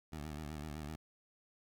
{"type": "tone with vibrato", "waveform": "15% pulse", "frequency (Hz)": 75.7, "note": "D#2", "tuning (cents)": -47, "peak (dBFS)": -36, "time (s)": [0.12, 0.96], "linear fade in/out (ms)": 10, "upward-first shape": "sine", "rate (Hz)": 7.9, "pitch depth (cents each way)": 89, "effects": ["13-bit"]}